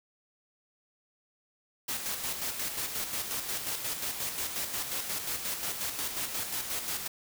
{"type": "noise with tremolo", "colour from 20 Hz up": "white", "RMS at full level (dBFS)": -33, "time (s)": [1.88, 7.08], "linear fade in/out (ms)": 10, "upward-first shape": "square", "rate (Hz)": 5.6, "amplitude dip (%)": 45, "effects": []}